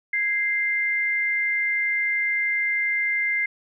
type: tone pair together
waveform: sine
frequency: 1657 / 2090 Hz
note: G#6 / C7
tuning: -4 / -2 cents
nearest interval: major third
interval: 402 cents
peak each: -30 / -21 dBFS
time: 0.13-3.46 s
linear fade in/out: 5 ms
effects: none